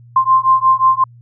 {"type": "beating tone pair", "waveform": "sine", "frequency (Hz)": [1046.5, 1052.1], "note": ["C6", "C6"], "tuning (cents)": [0, 9], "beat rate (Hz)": 5.6, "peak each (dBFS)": -12, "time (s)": [0.16, 1.04], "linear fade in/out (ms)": 5, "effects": ["added 119 Hz sine -39 dBFS peak until 1.21 s"]}